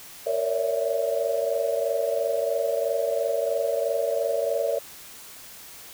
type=tone cluster; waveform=sine; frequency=461 / 555 / 578 / 660 Hz; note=A#4 / C#5 / D5 / E5; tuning=-19 / +2 / -28 / +2 cents; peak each=-28 dBFS; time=0.26-4.79 s; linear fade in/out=10 ms; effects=white hiss -44 dBFS RMS until 5.93 s